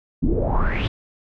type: noise with low-pass filter sweep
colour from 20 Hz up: brown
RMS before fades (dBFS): -20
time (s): 0.22-0.88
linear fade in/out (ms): 10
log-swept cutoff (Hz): 240 to 3700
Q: 7
effects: none